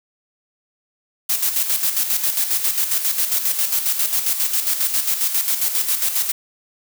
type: noise with tremolo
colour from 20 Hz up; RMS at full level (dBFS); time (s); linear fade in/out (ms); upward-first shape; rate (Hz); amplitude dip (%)
blue; -18; 1.29-6.32; 10; square; 7.4; 55
effects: none